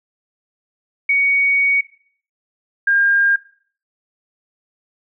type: tone pair in turn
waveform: sine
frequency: 2240 / 1608.8 Hz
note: C#7 / G6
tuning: +18 / +44 cents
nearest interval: tritone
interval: 574 cents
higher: first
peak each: -12 dBFS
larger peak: neither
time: 1.09-1.81 / 2.87-3.36 s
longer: first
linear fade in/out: 5 ms
effects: noise-tail reverb RT60 0.5 s tail -17 dB re dry